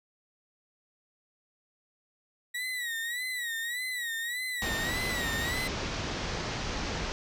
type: tone with vibrato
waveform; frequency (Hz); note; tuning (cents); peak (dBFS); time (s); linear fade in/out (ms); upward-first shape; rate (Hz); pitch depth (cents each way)
35% pulse; 1922; B6; -48; -30; 2.54-5.68; 10; sine; 1.7; 98
type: low-pass noise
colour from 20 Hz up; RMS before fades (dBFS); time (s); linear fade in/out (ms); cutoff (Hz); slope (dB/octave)
pink; -34; 4.62-7.12; 0; 6400; 48
effects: none